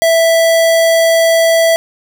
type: tone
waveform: square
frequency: 659.3 Hz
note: E5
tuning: in tune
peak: -8 dBFS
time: 0.02-1.76 s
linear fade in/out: 0 ms
effects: none